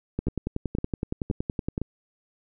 two click trains, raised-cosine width 3 ms, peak -15 / -14 dBFS, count 4 / 18, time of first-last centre 0.27-1.816 / 0.19-1.779 s, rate 1.94 / 10.7 Hz, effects none

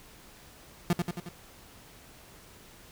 35% pulse tone with echo, 173.9 Hz, F3, 7 cents flat, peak -20 dBFS, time 0.9-0.93 s, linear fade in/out 2 ms, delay 90 ms, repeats 4, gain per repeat -4 dB, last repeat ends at 1.29 s, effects pink hiss -53 dBFS RMS until 2.91 s

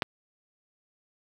clicks, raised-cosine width 0.3 ms, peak -9 / -28 dBFS, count 2, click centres 0.022 / 0.029 s, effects high-pass 80 Hz 12 dB/octave + 8-bit

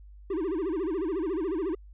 triangle tone with vibrato, 350 Hz, F4, 4 cents sharp, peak -25 dBFS, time 0.3-1.75 s, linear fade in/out 5 ms, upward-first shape sine, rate 14 Hz, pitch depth 240 cents each way, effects added 50 Hz sine -46 dBFS peak until 1.93 s + resampled to 8000 Hz

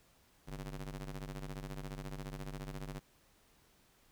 sawtooth ring-modulated tone, 97 Hz, G2, 18 cents flat, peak -35 dBFS, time 0.47-3 s, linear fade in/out 20 ms, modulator 55.7 Hz, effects pink hiss -68 dBFS RMS until 4.11 s

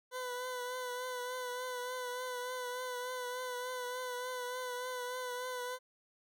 20% pulse tone with vibrato, 500 Hz, B4, 21 cents sharp, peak -33 dBFS, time 0.11-5.79 s, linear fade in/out 50 ms, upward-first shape triangle, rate 3.4 Hz, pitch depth 36 cents each way, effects none

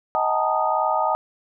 sine tone cluster, 628 / 756 / 859 / 922 / 1240 Hz, D#5 / F#5 / A5 / A#5 / D#6, +16 / +37 / -42 / -19 / -6 cents, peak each -25 dBFS, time 0.15-1.15 s, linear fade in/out 0 ms, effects none

